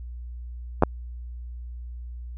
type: clicks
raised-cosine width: 1 ms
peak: -3 dBFS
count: 2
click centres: 0.824 / 0.835 s
effects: added 60 Hz sine -34 dBFS peak until 2.37 s